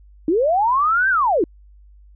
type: linear two-way sweep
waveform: sine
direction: up then down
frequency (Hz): 293.7 to 1600 to 293.7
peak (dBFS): -14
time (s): 0.28-1.44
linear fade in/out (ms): 2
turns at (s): 1.09
effects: added 50 Hz sine -44 dBFS peak until 2.15 s